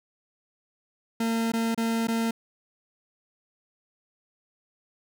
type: tone with dropouts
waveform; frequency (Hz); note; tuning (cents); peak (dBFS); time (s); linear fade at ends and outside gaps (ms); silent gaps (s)
40% pulse; 227.8; A#3; -40; -23; 1.2-2.31; 5; 1.52-1.535 / 1.747-1.776 / 2.072-2.083
effects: none